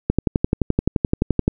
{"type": "click train", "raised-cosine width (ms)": 3, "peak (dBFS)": -3, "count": 17, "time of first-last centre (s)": [0.1, 1.479], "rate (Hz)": 11.6, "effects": []}